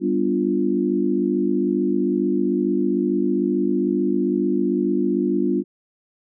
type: chord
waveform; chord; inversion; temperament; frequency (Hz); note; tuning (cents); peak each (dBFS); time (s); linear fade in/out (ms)
sine; G dominant seventh; none; equal; 196 / 246.9 / 293.7 / 349.2; G3 / B3 / D4 / F4; 0 / 0 / 0 / 0; -24 / -24 / -23 / -22; 0-5.64; 50
effects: none